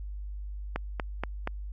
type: click train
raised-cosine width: 0.5 ms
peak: -15 dBFS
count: 4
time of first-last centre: 0.76-1.474 s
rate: 4.2 Hz
effects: added 50 Hz sine -35 dBFS peak until 1.72 s